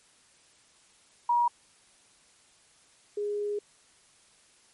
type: tone pair in turn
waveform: sine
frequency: 956 / 413 Hz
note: A#5 / G#4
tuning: +43 / -10 cents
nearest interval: octave + minor third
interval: 1453 cents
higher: first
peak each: -21 / -28 dBFS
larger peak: first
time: 1.29-1.48 / 3.17-3.59 s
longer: second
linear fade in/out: 5 ms
effects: white hiss -61 dBFS RMS until 4.73 s + MP3 48 kbps